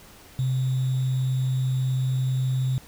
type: tone with sample-and-hold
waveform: sine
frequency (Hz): 129.9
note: C3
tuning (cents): -12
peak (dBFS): -21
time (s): 0.39-2.78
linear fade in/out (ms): 0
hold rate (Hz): 3675
effects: pink hiss -49 dBFS RMS until 2.87 s